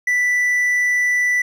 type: tone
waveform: triangle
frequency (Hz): 1975.5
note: B6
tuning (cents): 0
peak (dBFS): -13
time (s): 0.07-1.42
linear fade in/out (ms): 5
effects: none